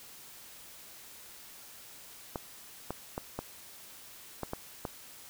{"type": "clicks", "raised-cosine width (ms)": 1, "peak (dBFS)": -20, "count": 7, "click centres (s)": [2.358, 2.906, 3.179, 3.39, 4.433, 4.534, 4.852], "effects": ["white hiss -51 dBFS RMS until 5.29 s"]}